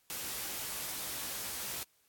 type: noise with comb filter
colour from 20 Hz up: white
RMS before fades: -39 dBFS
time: 0.1-1.83 s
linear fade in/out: 0 ms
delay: 16 ms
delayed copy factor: +0.5
effects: white hiss -71 dBFS RMS until 2.08 s + AAC 64 kbps